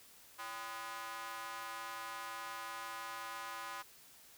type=tone with high-pass filter; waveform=square; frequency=112.9 Hz; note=A2; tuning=45 cents sharp; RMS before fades=-45 dBFS; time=0.38-3.83 s; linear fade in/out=20 ms; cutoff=1100 Hz; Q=2.5; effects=white hiss -60 dBFS RMS until 4.37 s